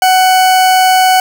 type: tone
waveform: 40% pulse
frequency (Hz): 746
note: F#5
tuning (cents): +14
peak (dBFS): -5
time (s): 0.02-1.2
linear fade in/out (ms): 2
effects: none